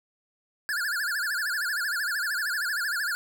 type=tone with vibrato; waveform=square; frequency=1569 Hz; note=G6; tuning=1 cent sharp; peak=-27 dBFS; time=0.69-3.15 s; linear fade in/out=0 ms; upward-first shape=sine; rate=13 Hz; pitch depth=200 cents each way; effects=none